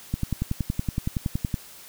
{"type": "click train", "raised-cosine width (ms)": 5, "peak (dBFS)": -12, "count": 16, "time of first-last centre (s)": [0.14, 1.542], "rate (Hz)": 10.7, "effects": ["white hiss -46 dBFS RMS until 1.88 s"]}